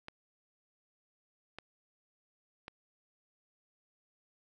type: clicks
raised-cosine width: 0.3 ms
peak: -27 dBFS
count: 3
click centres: 0.084 / 1.586 / 2.681 s
effects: none